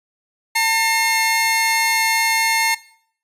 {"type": "tone pair together", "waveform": "sawtooth", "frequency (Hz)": [900.6, 2142], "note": ["A5", "C7"], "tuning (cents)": [40, 40], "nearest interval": "octave + minor third", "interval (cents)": 1500, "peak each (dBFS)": [-15, -14], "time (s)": [0.55, 2.75], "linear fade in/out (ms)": 10, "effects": ["noise-tail reverb RT60 0.6 s tail -19 dB re dry", "resampled to 32000 Hz"]}